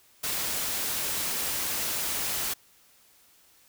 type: noise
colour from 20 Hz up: white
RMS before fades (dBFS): -30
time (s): 0.23-2.54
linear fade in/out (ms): 10
effects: white hiss -60 dBFS RMS until 3.68 s